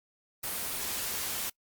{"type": "noise", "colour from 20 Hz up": "white", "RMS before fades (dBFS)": -34, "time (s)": [0.43, 1.5], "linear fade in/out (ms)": 10, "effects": ["noise-tail reverb RT60 0.1 s tail -24 dB re dry", "Opus 32 kbps"]}